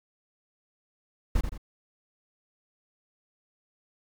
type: noise with echo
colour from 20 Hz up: brown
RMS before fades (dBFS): -23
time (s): 1.35-1.41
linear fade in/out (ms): 5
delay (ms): 84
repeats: 2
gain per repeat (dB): -7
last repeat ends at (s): 1.578
effects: none

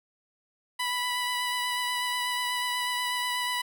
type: tone with vibrato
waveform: 15% pulse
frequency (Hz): 987.8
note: B5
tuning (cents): 0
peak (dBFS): -21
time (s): 0.79-3.62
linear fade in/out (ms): 10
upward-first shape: triangle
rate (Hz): 8.2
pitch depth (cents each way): 17
effects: none

